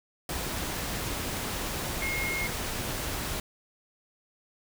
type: tone in noise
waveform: sine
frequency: 2149 Hz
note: C7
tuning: 46 cents sharp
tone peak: -30 dBFS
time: 2.02-2.47 s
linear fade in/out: 2 ms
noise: pink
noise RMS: -33 dBFS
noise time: 0.29-3.4 s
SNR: 0 dB
effects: none